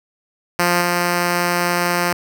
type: tone with level steps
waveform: 5% pulse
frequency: 175.3 Hz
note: F3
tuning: 7 cents sharp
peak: -3 / -5 dBFS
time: 0.59-2.13 s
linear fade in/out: 2 ms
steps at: 0.81 s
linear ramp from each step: 5 ms
effects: none